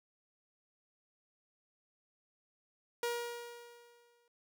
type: tone with exponential decay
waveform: sawtooth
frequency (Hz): 475.6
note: A#4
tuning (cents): +35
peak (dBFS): -28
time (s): 3.03-4.28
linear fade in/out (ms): 2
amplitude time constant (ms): 270
effects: none